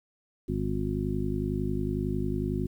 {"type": "harmonic tone", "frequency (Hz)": 51, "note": "G#1", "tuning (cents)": -31, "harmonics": [1, 2, 3, 4, 5, 7], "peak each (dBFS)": [-34, -34, -34, -34, -34, -34], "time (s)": [0.48, 2.67], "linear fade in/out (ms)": 10, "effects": ["10-bit"]}